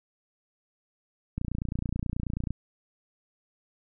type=click train; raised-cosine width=5 ms; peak=-18 dBFS; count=34; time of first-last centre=1.38-2.506 s; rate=29.3 Hz; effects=none